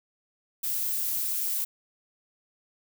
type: noise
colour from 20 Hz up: violet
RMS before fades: -29 dBFS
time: 0.63-1.65 s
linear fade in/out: 10 ms
effects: none